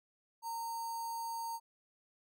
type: tone with notch filter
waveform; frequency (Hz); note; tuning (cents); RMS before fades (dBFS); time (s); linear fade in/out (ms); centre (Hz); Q
square; 921; A#5; -21; -40; 0.42-1.6; 50; 2700; 1
effects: none